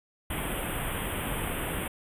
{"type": "band-stop noise", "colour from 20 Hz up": "pink", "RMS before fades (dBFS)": -32, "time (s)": [0.3, 1.88], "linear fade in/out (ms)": 5, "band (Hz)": [3400, 8400], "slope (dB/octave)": 96, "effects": ["resampled to 32000 Hz"]}